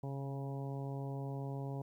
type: harmonic tone with a mistuned harmonic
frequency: 137.9 Hz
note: C#3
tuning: 9 cents flat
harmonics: 1 / 2 / 3 / 4 / 5 / 6 / 7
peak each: -39 / -47 / -48 / -51 / -52 / -54 / -55 dBFS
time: 0.03-1.82 s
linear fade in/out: 5 ms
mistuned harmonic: 1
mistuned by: -16 cents
effects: 12-bit